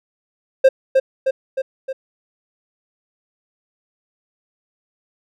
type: tone with echo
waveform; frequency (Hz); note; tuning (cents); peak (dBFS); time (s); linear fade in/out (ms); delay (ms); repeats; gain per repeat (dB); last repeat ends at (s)
triangle; 530; C5; +22; -4; 0.64-0.69; 10; 310; 4; -4; 1.93
effects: none